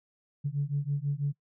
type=beating tone pair; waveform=sine; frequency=140 / 146.1 Hz; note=C#3 / D3; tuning=+18 / -9 cents; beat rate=6.1 Hz; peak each=-30 dBFS; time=0.44-1.33 s; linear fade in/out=20 ms; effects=noise-tail reverb RT60 0.1 s tail -23 dB re dry + tanh soft clip ceiling -20 dBFS